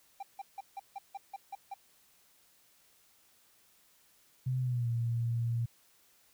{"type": "tone bursts", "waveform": "triangle", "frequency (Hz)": 790, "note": "G5", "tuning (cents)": 13, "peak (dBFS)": -36, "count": 9, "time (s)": [0.2, 1.741], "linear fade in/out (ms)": 5, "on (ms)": 29, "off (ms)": 160}
{"type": "tone with pitch glide", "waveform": "sine", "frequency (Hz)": [128.4, 117.07], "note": ["C3", "A#2"], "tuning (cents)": [-32, 8], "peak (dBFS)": -29, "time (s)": [4.46, 5.66], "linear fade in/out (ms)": 10, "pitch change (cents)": -160, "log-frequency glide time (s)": [4.6, 4.89]}
{"effects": ["white hiss -66 dBFS RMS until 6.33 s"]}